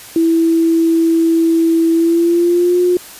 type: tone with pitch glide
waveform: sine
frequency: 329.6 to 357.4 Hz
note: E4 to F4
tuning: 0 to +40 cents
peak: -9 dBFS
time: 0.16-2.97 s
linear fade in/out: 2 ms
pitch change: +140 cents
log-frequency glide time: 1.93-2.8 s
effects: white hiss -35 dBFS RMS until 3.19 s + resampled to 32000 Hz